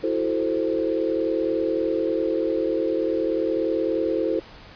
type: chord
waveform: sine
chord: F# half-diminished seventh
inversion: third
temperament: equal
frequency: 329.6 / 370 / 440 / 523.3 Hz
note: E4 / F#4 / A4 / C5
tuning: 0 / 0 / 0 / 0 cents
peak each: -25 / -29 / -26 / -26 dBFS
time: 0.03-4.4 s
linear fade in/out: 10 ms
effects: pink hiss -45 dBFS RMS until 4.75 s + resampled to 11025 Hz